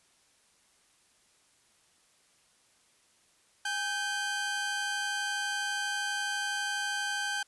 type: tone pair together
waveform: sawtooth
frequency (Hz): 821 / 1549.8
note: G#5 / G6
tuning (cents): -20 / -20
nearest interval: major seventh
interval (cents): 1100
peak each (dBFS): -33 / -28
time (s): 3.65-7.43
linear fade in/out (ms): 5
effects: white hiss -66 dBFS RMS until 7.47 s + resampled to 24000 Hz